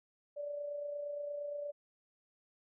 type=tone with amplitude modulation; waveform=sine; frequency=581 Hz; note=D5; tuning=19 cents flat; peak=-36 dBFS; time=0.36-1.72 s; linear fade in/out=20 ms; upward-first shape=sine; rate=28.6 Hz; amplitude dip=40%; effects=none